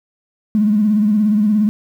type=tone with vibrato; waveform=triangle; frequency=210.7 Hz; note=G#3; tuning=25 cents sharp; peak=-7 dBFS; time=0.55-1.69 s; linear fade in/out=0 ms; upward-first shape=sine; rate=17 Hz; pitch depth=70 cents each way; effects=tanh soft clip ceiling -9 dBFS + 8-bit